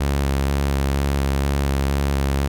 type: tone with vibrato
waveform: sawtooth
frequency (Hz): 69.3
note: C#2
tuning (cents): 0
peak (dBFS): -14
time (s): 0-2.48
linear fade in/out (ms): 10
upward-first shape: square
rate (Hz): 2.1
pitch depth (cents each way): 16
effects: none